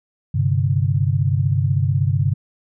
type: chord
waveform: sine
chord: G suspended fourth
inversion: none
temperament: equal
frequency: 98 / 130.81 / 146.83 Hz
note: G2 / C3 / D3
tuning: 0 / 0 / 0 cents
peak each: -19 / -19 / -21 dBFS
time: 0.34-2.34 s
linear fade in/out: 10 ms
effects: none